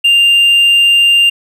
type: tone with hard clipping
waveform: sine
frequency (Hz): 2794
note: F7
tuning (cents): 0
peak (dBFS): -6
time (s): 0.04-1.3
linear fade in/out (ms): 10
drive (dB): 2
effects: none